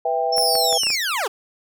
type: chord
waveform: sine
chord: E minor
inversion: second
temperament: just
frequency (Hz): 494.4 / 659.3 / 791.1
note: B4 / E5 / G5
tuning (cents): +2 / 0 / +16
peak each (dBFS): -24 / -23 / -22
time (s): 0.05-0.78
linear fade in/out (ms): 5
type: tone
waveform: sine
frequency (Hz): 5400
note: E8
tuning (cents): +41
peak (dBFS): -21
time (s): 0.32-0.96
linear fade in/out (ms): 10
type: linear sweep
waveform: 20% pulse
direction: down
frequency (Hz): 5588 to 350.3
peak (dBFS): -16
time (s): 0.36-1.28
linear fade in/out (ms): 10
type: clicks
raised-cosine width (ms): 0.5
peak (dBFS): -17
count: 6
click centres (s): 0.381 / 0.554 / 0.727 / 0.834 / 0.869 / 0.903
effects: none